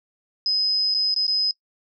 sine tone with dropouts, 5050 Hz, D#8, 25 cents sharp, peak -19 dBFS, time 0.46-1.51 s, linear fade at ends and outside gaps 1 ms, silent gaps 0.941-0.947 / 1.142-1.162 / 1.267-1.279 s, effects noise-tail reverb RT60 0.1 s tail -21 dB re dry

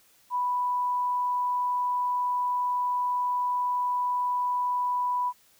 sine tone, 987.8 Hz, B5, in tune, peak -24 dBFS, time 0.3-5.33 s, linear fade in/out 50 ms, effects white hiss -61 dBFS RMS until 5.59 s

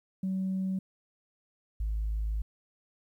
sine tone pair in turn, 189.3 / 53.38 Hz, F#3 / G#1, +40 / +48 cents, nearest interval octave + minor seventh, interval 2192 cents, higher first, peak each -27 dBFS, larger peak neither, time 0.23-0.79 / 1.8-2.42 s, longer second, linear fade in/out 5 ms, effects tanh soft clip ceiling -25 dBFS + 11-bit

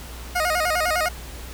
20% pulse tone with vibrato, 669 Hz, E5, 25 cents sharp, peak -15 dBFS, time 0.35-1.09 s, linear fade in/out 10 ms, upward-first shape square, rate 9.9 Hz, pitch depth 120 cents each way, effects added 60 Hz sine -35 dBFS peak until 1.53 s + pink hiss -40 dBFS RMS until 1.53 s

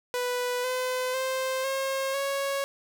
sawtooth tone with pitch steps, 493.9 / 508.1 / 522.7 / 537.7 / 553.1 Hz, B4 / B4 / C5 / C5 / C#5, 0 / +49 / -2 / +47 / -4 cents, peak -23 dBFS, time 0.14-2.64 s, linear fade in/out 0 ms, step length 500 ms, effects none

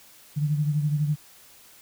sine beating tone pair, 147.7 / 159.7 Hz, D3 / D#3, +10 / +45 cents, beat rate 12 Hz, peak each -22 / -30 dBFS, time 0.36-1.16 s, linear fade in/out 20 ms, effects white hiss -52 dBFS RMS until 1.81 s

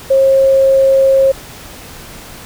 sine tone, 538 Hz, C5, 48 cents sharp, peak -6 dBFS, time 0.1-1.32 s, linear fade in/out 10 ms, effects pink hiss -33 dBFS RMS until 2.45 s

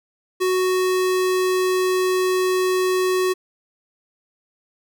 square tone, 370 Hz, F#4, in tune, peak -18 dBFS, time 0.4-3.34 s, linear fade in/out 20 ms, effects none

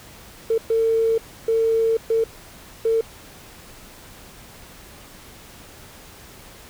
triangle tone bursts at uneven times, 451.4 Hz, A4, 44 cents sharp, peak -12 dBFS, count 5, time 0.5-0.58 / 0.7-1.18 / 1.48-1.97 / 2.1-2.24 / 2.85-3.01 s, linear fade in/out 5 ms, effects tanh soft clip ceiling -14 dBFS + pink hiss -44 dBFS RMS until 6.69 s

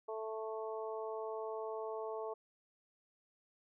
harmonic tone, 220 Hz, A3, in tune, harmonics 2 / 3 / 4 / 5, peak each -41 / -45 / -47 / -49 dBFS, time 0.08-2.34 s, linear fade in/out 10 ms, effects none

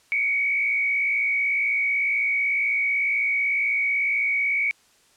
sine tone with frequency modulation, 2251 Hz, C#7, 26 cents sharp, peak -20 dBFS, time 0.12-4.71 s, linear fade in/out 0 ms, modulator 58 Hz, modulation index 1.1, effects white hiss -59 dBFS RMS until 5.16 s + low-pass 9000 Hz 12 dB/octave

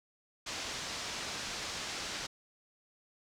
white low-pass noise, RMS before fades -40 dBFS, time 0.46-2.27 s, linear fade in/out 10 ms, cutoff 6300 Hz, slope 24 dB/octave, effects none

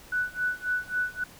sine tone with tremolo, 1485 Hz, F#6, 6 cents sharp, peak -23 dBFS, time 0.12-1.24 s, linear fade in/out 5 ms, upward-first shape sine, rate 3.7 Hz, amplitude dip 95%, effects pink hiss -50 dBFS RMS until 1.39 s

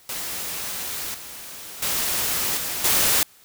white noise with level steps, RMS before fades -30 / -38 / -24 / -28 / -19 dBFS, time 0.09-3.23 s, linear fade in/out 2 ms, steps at 1.14 / 1.82 / 2.57 / 2.84 s, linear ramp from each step 5 ms, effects white hiss -53 dBFS RMS until 3.44 s

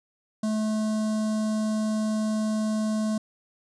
square tone with notch filter, 216.1 Hz, A3, 31 cents flat, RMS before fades -26 dBFS, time 0.43-3.18 s, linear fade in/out 5 ms, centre 2300 Hz, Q 0.52, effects resampled to 22050 Hz

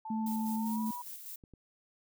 sine tone with pitch glide, 880 to 970.8 Hz, A5 to B5, 0 to -30 cents, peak -39 dBFS, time 0.05-1.02 s, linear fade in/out 5 ms, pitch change +170 cents, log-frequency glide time 0.54-0.81 s
sine tone with vibrato, 220 Hz, A3, in tune, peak -31 dBFS, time 0.1-0.91 s, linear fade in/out 5 ms, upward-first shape triangle, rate 13 Hz, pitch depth 8 cents each way
violet noise with tremolo, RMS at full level -44 dBFS, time 0.26-1.36 s, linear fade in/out 5 ms, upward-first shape square, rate 5 Hz, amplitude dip 40%
clicks, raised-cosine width 3 ms, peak -40 dBFS, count 2, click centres 1.438 / 1.537 s
effects none

